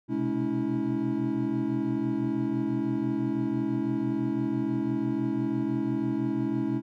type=tone cluster; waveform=triangle; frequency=124.3 / 130.3 / 213.4 / 281.2 / 325 Hz; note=B2 / C3 / G#3 / C#4 / E4; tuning=+12 / -7 / +47 / +25 / -24 cents; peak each=-35 / -35 / -30 / -28 / -28 dBFS; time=0.08-6.82 s; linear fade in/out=50 ms; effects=none